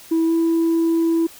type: tone with pitch glide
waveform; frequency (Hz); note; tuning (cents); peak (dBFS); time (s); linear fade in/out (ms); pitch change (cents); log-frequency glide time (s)
sine; 326.7 to 330.5; E4 to E4; -15 to +5; -13; 0.11-1.27; 10; +20; 0.26-0.32
effects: tanh soft clip ceiling -13 dBFS + white hiss -43 dBFS RMS until 1.39 s